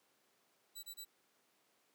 15% pulse tone bursts, 3951 Hz, B7, in tune, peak -39 dBFS, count 3, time 0.75-1.051 s, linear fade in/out 20 ms, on 83 ms, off 26 ms, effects pink hiss -74 dBFS RMS until 1.94 s + high-pass 300 Hz 12 dB/octave

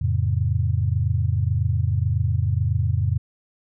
sine chord, F augmented, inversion none, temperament just, 87.31 / 109.13 / 136.42 Hz, F2 / A2 / C#3, 0 / -14 / -27 cents, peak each -22 / -22 / -25 dBFS, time 0.01-3.18 s, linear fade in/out 10 ms, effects none

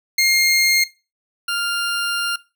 20% pulse tone pair in turn, 2127 / 1398.9 Hz, C7 / F6, +28 / +2 cents, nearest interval perfect fifth, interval 726 cents, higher first, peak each -8 / -15 dBFS, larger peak first, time 0.18-0.84 / 1.48-2.36 s, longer second, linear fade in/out 5 ms, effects noise-tail reverb RT60 0.3 s tail -20 dB re dry

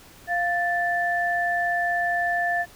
sine tone pair together, 696.9 / 1760 Hz, F5 / A6, -4 / 0 cents, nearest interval octave + major third, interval 1604 cents, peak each -24 dBFS, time 0.27-2.66 s, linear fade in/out 50 ms, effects pink hiss -49 dBFS RMS until 2.75 s

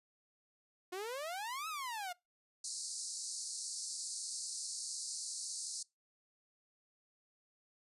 sawtooth exponential two-way sweep, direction up then down, 352.9 to 1318 to 694 Hz, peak -36 dBFS, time 0.92-2.13 s, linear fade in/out 10 ms, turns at 1.68 s
white band-pass noise, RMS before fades -43 dBFS, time 2.64-5.83 s, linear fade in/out 5 ms, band 4200 to 9600 Hz, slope 96 dB/octave
effects noise-tail reverb RT60 0.2 s tail -23 dB re dry + resampled to 32000 Hz

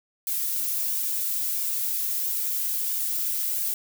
violet noise with flanger, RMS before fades -27 dBFS, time 0.27-3.74 s, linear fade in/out 2 ms, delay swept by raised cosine 1.5 to 3.4 ms, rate 1.5 Hz, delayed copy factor -0.7, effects none

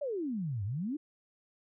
sine exponential two-way sweep, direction down then up, 610 to 93.8 to 319.5 Hz, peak -32 dBFS, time 0.01-0.97 s, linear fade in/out 10 ms, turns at 0.64 s, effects none

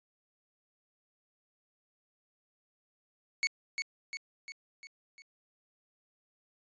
sawtooth tone with echo, 2217 Hz, C#7, in tune, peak -23 dBFS, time 3.43-3.47 s, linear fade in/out 0 ms, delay 350 ms, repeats 5, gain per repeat -5 dB, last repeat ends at 5.22 s, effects resampled to 16000 Hz

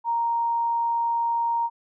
sine tone, 932.3 Hz, A#5, in tune, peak -21 dBFS, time 0.04-1.7 s, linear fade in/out 50 ms, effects none

